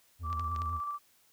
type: tone with vibrato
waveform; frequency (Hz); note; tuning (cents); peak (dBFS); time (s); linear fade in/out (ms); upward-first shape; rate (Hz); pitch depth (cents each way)
triangle; 82; E2; -9; -33; 0.19-0.81; 50; triangle; 9.8; 120
type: tone with tremolo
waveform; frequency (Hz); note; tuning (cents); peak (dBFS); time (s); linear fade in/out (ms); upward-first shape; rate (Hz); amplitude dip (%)
sine; 1166; D6; -13; -32; 0.23-0.99; 50; square; 14; 30
type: clicks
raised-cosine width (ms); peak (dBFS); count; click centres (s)
0.2; -28; 4; 0.329 / 0.396 / 0.562 / 0.619
effects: white hiss -66 dBFS RMS until 1.32 s